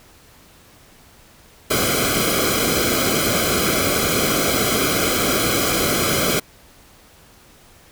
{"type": "noise with comb filter", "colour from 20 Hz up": "pink", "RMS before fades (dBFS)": -19, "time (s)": [1.7, 6.4], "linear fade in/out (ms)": 10, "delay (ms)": 1.1, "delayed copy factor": -0.95, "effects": ["pink hiss -49 dBFS RMS until 7.91 s"]}